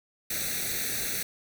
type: noise with comb filter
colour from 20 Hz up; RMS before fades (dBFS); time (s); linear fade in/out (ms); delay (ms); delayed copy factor
white; -31; 0.3-1.23; 5; 0.49; +0.85
effects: none